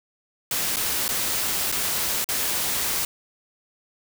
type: noise with dropouts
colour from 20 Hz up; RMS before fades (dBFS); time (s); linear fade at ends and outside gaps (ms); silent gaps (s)
white; -25; 0.51-3.05; 2; 0.76-0.767 / 1.081-1.089 / 1.717-1.723 / 2.244-2.288
effects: none